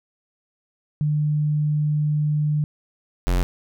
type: tone pair in turn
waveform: sine / square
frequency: 150 / 44.6 Hz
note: D3 / F1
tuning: +37 / +37 cents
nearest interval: octave + major sixth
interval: 2100 cents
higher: first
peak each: -18 dBFS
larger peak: neither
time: 1.01-2.64 / 3.27-3.43 s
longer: first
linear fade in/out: 0 ms
effects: none